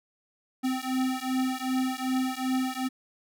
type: beating tone pair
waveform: square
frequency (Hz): 257.6 / 260.2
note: C4 / C4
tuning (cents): -27 / -9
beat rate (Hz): 2.6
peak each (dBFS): -30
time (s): 0.63-2.89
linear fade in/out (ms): 20
effects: none